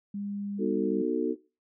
sine tone with pitch glide, 202.2 to 199.99 Hz, G#3 to G3, -46 to +35 cents, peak -32 dBFS, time 0.14-1.02 s, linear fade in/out 5 ms, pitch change -19 cents, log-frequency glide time 0.41-0.88 s
sine chord, B dominant seventh, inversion none, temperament just, 246.9 / 308.7 / 370.4 / 444.5 Hz, B3 / D#4 / F#4 / A4, 0 / -14 / +2 / +18 cents, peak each -32 / -31 / -30 / -30 dBFS, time 0.58-1.36 s, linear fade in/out 50 ms
effects noise-tail reverb RT60 0.3 s tail -18 dB re dry

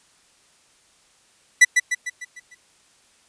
45% pulse tone with echo, 1975.5 Hz, B6, in tune, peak -7 dBFS, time 1.61-1.65 s, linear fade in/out 10 ms, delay 150 ms, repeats 6, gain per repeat -6 dB, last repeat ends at 2.55 s, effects white hiss -58 dBFS RMS until 3.28 s + resampled to 22050 Hz

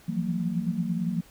sine tone cluster, 167.3 / 175.5 / 185.3 / 227.9 Hz, E3 / F3 / F#3 / A#3, +26 / +9 / +3 / -39 cents, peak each -31 dBFS, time 0.08-1.21 s, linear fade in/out 10 ms, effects pink hiss -55 dBFS RMS until 1.3 s

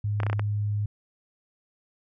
sine tone, 103.83 Hz, G#2, in tune, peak -24 dBFS, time 0.04-0.86 s, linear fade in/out 5 ms
clicks, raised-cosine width 0.5 ms, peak -15 dBFS, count 6, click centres 0.202 / 0.233 / 0.266 / 0.299 / 0.33 / 0.395 s
effects none

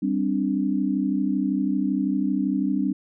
sine chord, G suspended fourth, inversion none, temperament just, 196 / 261.3 / 294 Hz, G3 / C4 / D4, 0 / -2 / +2 cents, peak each -25 dBFS, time 0.02-2.93 s, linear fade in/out 10 ms, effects none

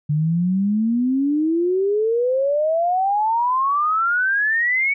sine exponential sweep, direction up, 146 to 2255 Hz, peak -16 dBFS, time 0.09-4.94 s, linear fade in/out 10 ms, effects none

